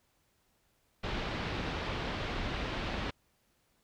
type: low-pass noise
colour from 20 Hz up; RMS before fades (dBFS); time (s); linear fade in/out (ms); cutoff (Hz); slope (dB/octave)
pink; -36; 1.03-3.11; 10; 4000; 24
effects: pink hiss -73 dBFS RMS until 3.83 s